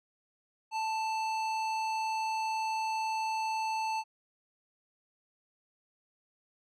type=tone; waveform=square; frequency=882 Hz; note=A5; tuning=4 cents sharp; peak=-31 dBFS; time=0.71-4.04 s; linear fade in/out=50 ms; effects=low-pass 6000 Hz 12 dB/octave